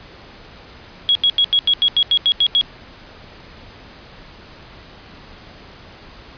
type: tone bursts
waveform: sine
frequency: 3322 Hz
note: G#7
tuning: in tune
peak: -11 dBFS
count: 11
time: 1.09-2.612 s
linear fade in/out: 0 ms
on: 62 ms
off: 84 ms
effects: pink hiss -41 dBFS RMS until 6.37 s + resampled to 11025 Hz